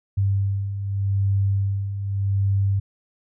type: beating tone pair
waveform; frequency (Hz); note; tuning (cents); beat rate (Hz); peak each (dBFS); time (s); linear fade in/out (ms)
sine; 98 / 98.84; G2 / G2; 0 / +15; 0.84; -27 / -20; 0.17-2.8; 10
effects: none

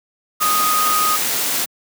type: tone in noise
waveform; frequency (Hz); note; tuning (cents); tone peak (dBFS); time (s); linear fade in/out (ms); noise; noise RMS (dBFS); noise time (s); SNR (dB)
sine; 1244.5; D#6; 0; -16; 0.4-1.17; 20; white; -20; 0.4-1.66; +1
effects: high-pass 150 Hz 12 dB/octave

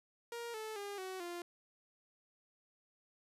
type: tone with pitch steps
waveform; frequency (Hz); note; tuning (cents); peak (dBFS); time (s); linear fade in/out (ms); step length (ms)
sawtooth; 470 / 436 / 404.5 / 375.2 / 348.1; A#4 / A4 / G#4 / F#4 / F4; +14 / -16 / -46 / +24 / -6; -38; 0.32-1.42; 2; 220
effects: resampled to 32000 Hz

